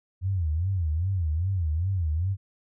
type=tone with vibrato; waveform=sine; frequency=86.3 Hz; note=F2; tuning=20 cents flat; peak=-23 dBFS; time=0.21-2.37 s; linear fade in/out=50 ms; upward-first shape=sine; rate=2.5 Hz; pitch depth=220 cents each way; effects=none